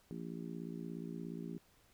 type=harmonic tone; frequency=57 Hz; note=A#1; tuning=38 cents flat; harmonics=3 / 4 / 5 / 6 / 7; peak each=-45 / -47 / -49 / -51 / -52 dBFS; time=0.11-1.58 s; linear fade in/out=0 ms; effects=pink hiss -69 dBFS RMS until 1.93 s